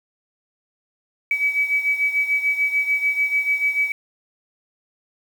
sine beating tone pair, 2281 / 2287.8 Hz, C#7 / D7, +49 / -46 cents, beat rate 6.8 Hz, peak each -19 / -24 dBFS, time 1.31-3.92 s, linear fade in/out 2 ms, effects 7-bit

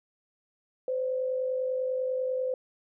sine tone pair together, 512.9 / 563 Hz, C5 / C#5, -35 / +27 cents, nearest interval major second, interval 162 cents, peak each -27 / -38 dBFS, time 0.88-2.54 s, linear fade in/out 2 ms, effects none

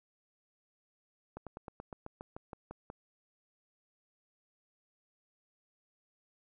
slowing click train, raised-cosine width 1 ms, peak -29 dBFS, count 12, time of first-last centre 1.37-2.901 s, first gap 97 ms, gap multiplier 1.07, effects none

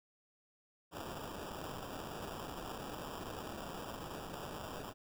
white noise with sample-and-hold, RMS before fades -45 dBFS, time 0.91-4.94 s, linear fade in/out 50 ms, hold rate 2100 Hz, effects none

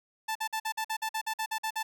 sawtooth tone bursts, 880 Hz, A5, in tune, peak -26 dBFS, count 13, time 0.28-1.83 s, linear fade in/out 10 ms, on 74 ms, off 49 ms, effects none

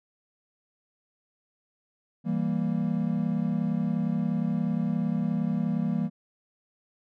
triangle chord, E diminished, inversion none, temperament equal, 164.81 / 196 / 233.1 Hz, E3 / G3 / Bb3, 0 / 0 / 0 cents, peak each -27 dBFS, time 2.24-6.1 s, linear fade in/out 50 ms, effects none

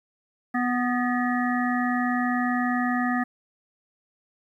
harmonic tone with a mistuned harmonic, 246.9 Hz, B3, in tune, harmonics 1 / 3 / 5 / 7 / 8, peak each -24 / -29 / -31 / -32 / -33 dBFS, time 0.54-3.24 s, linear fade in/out 10 ms, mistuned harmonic 8, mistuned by -61 cents, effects 10-bit

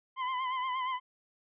40% pulse tone with vibrato, 1025 Hz, C6, 36 cents flat, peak -30 dBFS, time 0.16-1 s, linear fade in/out 50 ms, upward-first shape sine, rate 8.5 Hz, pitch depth 54 cents each way, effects resampled to 8000 Hz

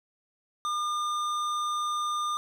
sine tone with hard clipping, 1207 Hz, D6, 47 cents sharp, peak -29 dBFS, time 0.65-2.37 s, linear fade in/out 0 ms, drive 12 dB, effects none

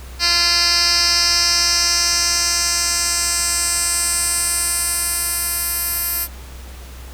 10% pulse tone with band-pass filter sweep, 345.3 Hz, F4, 20 cents flat, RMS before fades -18 dBFS, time 0.19-6.28 s, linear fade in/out 50 ms, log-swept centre 4400 to 12000 Hz, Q 2.9, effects added 63 Hz sine -33 dBFS peak until 7.13 s + pink hiss -41 dBFS RMS until 7.13 s

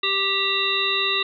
harmonic tone with a mistuned harmonic, 392 Hz, G4, in tune, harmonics 1 / 3 / 5 / 7 / 9 / 10, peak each -30 / -28 / -29 / -25 / -25 / -26 dBFS, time 0.03-1.23 s, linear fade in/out 5 ms, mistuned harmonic 9, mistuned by +66 cents, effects none

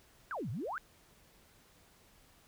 sine exponential two-way sweep, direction down then up, 1653 to 100 to 1653 Hz, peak -36 dBFS, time 0.31-0.78 s, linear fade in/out 0 ms, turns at 0.5 s, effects pink hiss -64 dBFS RMS until 2.47 s

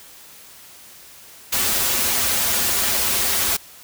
white noise with comb filter, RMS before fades -20 dBFS, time 1.52-3.57 s, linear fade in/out 10 ms, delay 6.6 ms, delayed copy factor -0.6, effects white hiss -44 dBFS RMS until 3.83 s

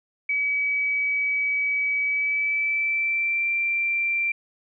sine tone with pitch glide, 2279 to 2358 Hz, C#7 to D7, +47 to +6 cents, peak -21 dBFS, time 0.29-4.32 s, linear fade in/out 5 ms, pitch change +59 cents, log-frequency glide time 2.03-3.5 s, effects none

